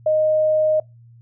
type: tone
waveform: sine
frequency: 620 Hz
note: D#5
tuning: 6 cents flat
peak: -14 dBFS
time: 0.06-0.8 s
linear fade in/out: 5 ms
effects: noise-tail reverb RT60 0.2 s tail -24 dB re dry + added 117 Hz sine -44 dBFS peak until 1.21 s